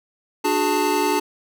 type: tone cluster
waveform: square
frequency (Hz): 296 / 366.2 / 417.7 / 888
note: D4 / F#4 / G#4 / A5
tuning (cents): +14 / -18 / +10 / +16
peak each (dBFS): -25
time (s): 0.44-1.2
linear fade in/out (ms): 10
effects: none